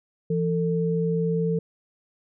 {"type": "tone pair together", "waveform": "sine", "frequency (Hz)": [167.7, 447.7], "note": ["E3", "A4"], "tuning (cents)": [30, 30], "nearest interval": "octave + perfect fourth", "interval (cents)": 1700, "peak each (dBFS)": [-23, -25], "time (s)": [0.3, 1.59], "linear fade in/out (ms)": 5, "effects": []}